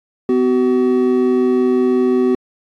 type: tone pair together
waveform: triangle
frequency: 252.1 / 377.7 Hz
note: B3 / F#4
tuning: +36 / +36 cents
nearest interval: perfect fifth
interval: 700 cents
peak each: -13 / -12 dBFS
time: 0.29-2.35 s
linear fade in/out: 2 ms
effects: AAC 64 kbps